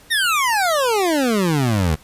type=exponential sweep; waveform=25% pulse; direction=down; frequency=1900 to 73.5 Hz; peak=-12 dBFS; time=0.1-1.96 s; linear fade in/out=20 ms; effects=pink hiss -48 dBFS RMS until 2.03 s + resampled to 32000 Hz